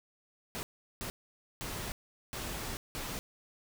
pink noise bursts at uneven times, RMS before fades -39 dBFS, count 5, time 0.55-0.63 / 1.01-1.1 / 1.61-1.92 / 2.33-2.77 / 2.95-3.19 s, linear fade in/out 0 ms, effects none

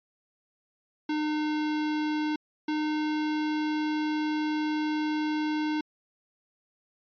square tone pair in turn, 304.1 / 305.2 Hz, D#4 / D#4, -40 / -33 cents, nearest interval unison, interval 7 cents, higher second, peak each -27 dBFS, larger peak neither, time 1.09-2.36 / 2.68-5.81 s, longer second, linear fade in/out 5 ms, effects resampled to 11025 Hz

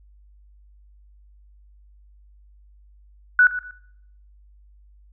sine tone with echo, 1480 Hz, F#6, in tune, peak -10 dBFS, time 3.39-3.47 s, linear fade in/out 2 ms, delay 120 ms, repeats 2, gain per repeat -12 dB, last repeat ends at 3.71 s, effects noise-tail reverb RT60 0.7 s tail -19 dB re dry + added 50 Hz sine -49 dBFS peak until 5.12 s

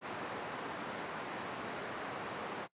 white band-pass noise, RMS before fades -42 dBFS, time 0.01-2.68 s, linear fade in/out 50 ms, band 160 to 1300 Hz, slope 12 dB/octave, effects noise-tail reverb RT60 0.1 s tail -22 dB re dry + resampled to 8000 Hz

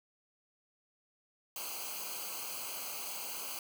white noise with comb filter, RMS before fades -41 dBFS, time 1.56-3.59 s, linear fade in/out 2 ms, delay 0.55 ms, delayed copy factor -0.9, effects none

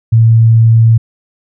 sine tone, 113.6 Hz, A#2, 44 cents flat, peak -3 dBFS, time 0.12-0.98 s, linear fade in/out 10 ms, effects none

